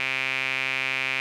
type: tone with band-pass filter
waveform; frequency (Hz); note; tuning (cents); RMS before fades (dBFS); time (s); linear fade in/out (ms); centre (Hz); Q
sawtooth; 132.2; C3; +18; -27; 0-1.2; 0; 2400; 5.8
effects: none